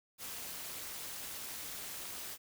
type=noise with amplitude modulation; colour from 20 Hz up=white; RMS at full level=-41 dBFS; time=0.18-2.38 s; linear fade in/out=50 ms; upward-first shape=sine; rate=222 Hz; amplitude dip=65%; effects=none